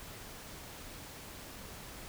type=silence; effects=pink hiss -48 dBFS RMS until 2.08 s